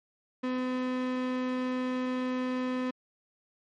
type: tone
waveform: 35% pulse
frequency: 254.1 Hz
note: B3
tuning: 49 cents sharp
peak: -27 dBFS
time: 0.43-2.91 s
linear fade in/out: 10 ms
effects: low-pass 3000 Hz 12 dB/octave + MP3 48 kbps